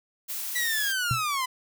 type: noise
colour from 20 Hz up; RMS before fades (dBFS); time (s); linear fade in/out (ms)
blue; -33; 0.28-0.93; 20
type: linear sweep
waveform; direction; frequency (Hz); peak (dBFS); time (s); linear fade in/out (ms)
sawtooth; down; 1974 to 998; -22; 0.55-1.46; 10
type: tone with exponential decay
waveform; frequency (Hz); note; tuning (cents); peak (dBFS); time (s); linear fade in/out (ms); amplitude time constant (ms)
sine; 123.47; B2; 0; -20; 1.11-1.25; 0; 30
effects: none